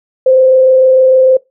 sine tone with frequency modulation, 520 Hz, C5, 11 cents flat, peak -4 dBFS, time 0.26-1.37 s, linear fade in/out 5 ms, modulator 26.6 Hz, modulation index 0.26, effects noise-tail reverb RT60 0.2 s tail -22 dB re dry

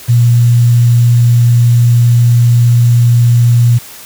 sine tone with quantisation, 119.6 Hz, A#2, 45 cents sharp, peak -4 dBFS, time 0.08-3.79 s, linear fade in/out 20 ms, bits 5, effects white hiss -32 dBFS RMS until 4.05 s

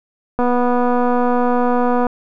click train, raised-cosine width 1 ms, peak -5 dBFS, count 412, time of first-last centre 0.39-2.068 s, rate 245 Hz, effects none

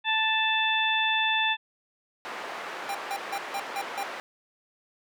harmonic tone, 880 Hz, A5, in tune, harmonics 1 / 2 / 3 / 4, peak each -28 / -28 / -28 / -28 dBFS, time 0.04-1.57 s, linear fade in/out 50 ms
white band-pass noise, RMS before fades -37 dBFS, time 2.25-4.2 s, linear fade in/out 0 ms, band 430 to 1600 Hz, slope 12 dB/octave
square tone bursts, 796 Hz, G5, 26 cents sharp, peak -30 dBFS, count 6, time 2.89-4.032 s, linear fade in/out 2 ms, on 57 ms, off 160 ms
effects none

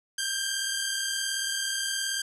10% pulse tone pair together, 1574.3 / 1613 Hz, G6 / G6, +7 / +49 cents, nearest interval unison, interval 42 cents, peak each -21 / -23 dBFS, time 0.18-2.22 s, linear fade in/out 5 ms, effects low-pass 12000 Hz 12 dB/octave

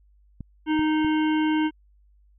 clicks, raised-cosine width 5 ms, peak -23 dBFS, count 3, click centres 0.407 / 0.793 / 1.047 s
harmonic tone, 310 Hz, D#4, 6 cents flat, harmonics 1 / 3 / 5 / 7 / 9 / 10, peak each -20 / -30 / -34 / -37 / -39 / -40 dBFS, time 0.66-1.71 s, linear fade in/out 50 ms
effects added 50 Hz sine -55 dBFS peak until 2.38 s

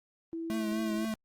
sine tone, 329.6 Hz, E4, in tune, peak -34 dBFS, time 0.33-1.05 s, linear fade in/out 0 ms
square tone with vibrato, 217.2 Hz, A3, 22 cents flat, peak -32 dBFS, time 0.5-1.14 s, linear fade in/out 0 ms, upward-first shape triangle, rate 4 Hz, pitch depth 49 cents each way
effects Opus 24 kbps

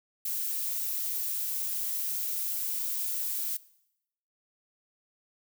violet noise, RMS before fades -32 dBFS, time 0.25-3.57 s, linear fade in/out 5 ms, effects noise-tail reverb RT60 0.8 s tail -20 dB re dry

